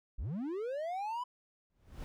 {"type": "linear sweep", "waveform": "triangle", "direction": "up", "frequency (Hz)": [33.09, 1010], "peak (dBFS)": -33, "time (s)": [0.18, 1.24], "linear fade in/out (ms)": 10}
{"type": "noise with exponential growth", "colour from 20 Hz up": "brown", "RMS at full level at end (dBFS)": -40, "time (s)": [1.7, 2.04], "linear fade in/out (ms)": 0, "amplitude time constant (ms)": 73}
{"effects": []}